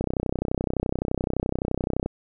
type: click train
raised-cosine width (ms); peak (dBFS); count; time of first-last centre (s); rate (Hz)
2; -11; 66; 0.01-2.06; 31.7
effects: none